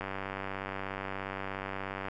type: click train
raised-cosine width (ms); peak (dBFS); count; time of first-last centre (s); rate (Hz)
0.5; -21; 202; 0.01-2.084; 96.9
effects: none